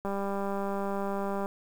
click train, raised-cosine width 1 ms, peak -20 dBFS, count 280, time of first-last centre 0.05-1.459 s, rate 198 Hz, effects 8-bit

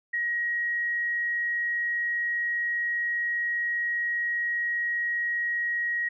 sine tone, 1895 Hz, A#6, 28 cents sharp, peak -25 dBFS, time 0.13-6.09 s, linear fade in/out 10 ms, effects none

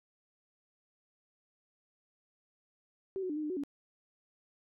sine tone with pitch steps, 384.2 / 369.1 / 297 / 306.7 / 300.7 / 369.6 / 283.6 Hz, G4 / F#4 / D4 / D#4 / D4 / F#4 / C#4, -35 / -4 / +20 / -25 / +41 / -2 / +40 cents, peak -33 dBFS, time 3.16-3.636 s, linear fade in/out 0 ms, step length 68 ms, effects none

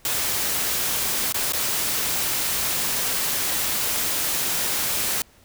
white noise with dropouts, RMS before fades -24 dBFS, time 0.05-5.22 s, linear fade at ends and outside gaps 2 ms, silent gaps 1.324-1.343 / 1.523-1.533 s, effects pink hiss -55 dBFS RMS until 5.44 s

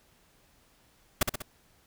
pink noise with echo, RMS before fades -22 dBFS, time 1.21-1.23 s, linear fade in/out 5 ms, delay 64 ms, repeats 3, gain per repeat -5 dB, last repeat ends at 1.422 s, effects pink hiss -64 dBFS RMS until 1.86 s

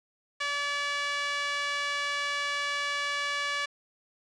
5% pulse tone with band-pass filter, 574 Hz, D5, 40 cents flat, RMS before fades -31 dBFS, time 0.4-3.66 s, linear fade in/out 10 ms, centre 1600 Hz, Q 1.2, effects resampled to 22050 Hz + 8-bit

